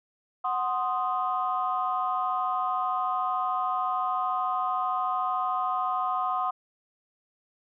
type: chord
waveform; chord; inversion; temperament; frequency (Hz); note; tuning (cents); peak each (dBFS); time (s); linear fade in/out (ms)
sine; C diminished; second; equal; 740 / 1046.5 / 1244.5; Gb5 / C6 / Eb6; 0 / 0 / 0; -29; 0.44-6.51; 10
effects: tanh soft clip ceiling -16 dBFS